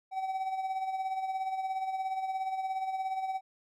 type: tone with tremolo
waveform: triangle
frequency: 763 Hz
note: G5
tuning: 47 cents flat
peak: -27 dBFS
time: 0.11-3.41 s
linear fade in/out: 50 ms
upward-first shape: sine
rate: 17 Hz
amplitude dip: 55%
effects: none